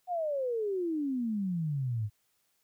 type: exponential sweep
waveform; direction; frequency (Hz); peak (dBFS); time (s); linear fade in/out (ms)
sine; down; 740 to 101.3; -29; 0.07-2.1; 50
effects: white hiss -74 dBFS RMS until 2.63 s